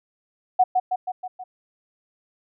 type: tone with echo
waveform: sine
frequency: 739 Hz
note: F#5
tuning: 2 cents flat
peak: -12 dBFS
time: 0.59-0.64 s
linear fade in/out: 10 ms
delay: 160 ms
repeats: 5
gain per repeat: -4 dB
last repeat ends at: 1.44 s
effects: none